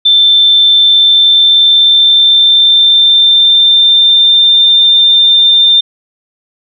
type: tone with pitch glide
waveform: sine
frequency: 3550 to 3593 Hz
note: A7 to A7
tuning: +15 to +36 cents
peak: -3 dBFS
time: 0.05-5.81 s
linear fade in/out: 10 ms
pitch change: +21 cents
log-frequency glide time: 0.8-4.68 s
effects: none